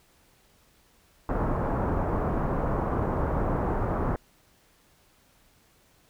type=low-pass noise; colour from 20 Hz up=pink; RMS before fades=-27 dBFS; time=1.29-4.16 s; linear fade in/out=2 ms; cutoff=1200 Hz; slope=24 dB/octave; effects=pink hiss -62 dBFS RMS until 6.09 s